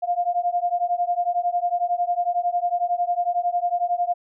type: beating tone pair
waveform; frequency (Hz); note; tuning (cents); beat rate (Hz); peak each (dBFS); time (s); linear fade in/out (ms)
sine; 698.5 / 709.5; F5 / F5; 0 / +27; 11; -23; 0.02-4.14; 20
effects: none